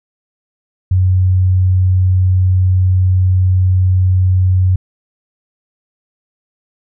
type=tone; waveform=sine; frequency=92.5 Hz; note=F#2; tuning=in tune; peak=-8 dBFS; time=0.91-4.76 s; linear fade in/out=5 ms; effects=none